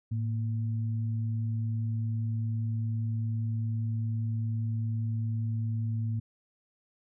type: tone pair together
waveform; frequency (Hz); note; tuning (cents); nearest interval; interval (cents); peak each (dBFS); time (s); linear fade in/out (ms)
sine; 110 / 232.5; A2 / A#3; 0 / -4; octave + minor second; 1296; -28 / -39; 0.11-6.2; 10
effects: none